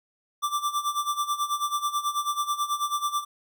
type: tone with tremolo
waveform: square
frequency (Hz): 1174.7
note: D6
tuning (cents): 0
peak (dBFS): -23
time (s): 0.42-3.25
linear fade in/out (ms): 20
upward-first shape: sine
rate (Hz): 9.2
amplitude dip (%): 80
effects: none